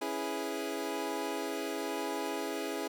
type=chord; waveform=25% pulse; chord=C# minor seventh; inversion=none; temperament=equal; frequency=277.2 / 329.6 / 415.3 / 493.9 Hz; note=C#4 / E4 / G#4 / B4; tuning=0 / 0 / 0 / 0 cents; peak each=-36 / -35 / -34 / -40 dBFS; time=0.01-2.88 s; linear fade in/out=10 ms; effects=none